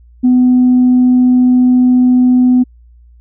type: tone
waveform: sine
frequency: 250.8 Hz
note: B3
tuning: 27 cents sharp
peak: -4 dBFS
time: 0.23-2.64 s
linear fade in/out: 20 ms
effects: tanh soft clip ceiling -2 dBFS + added 59 Hz sine -39 dBFS peak until 3.2 s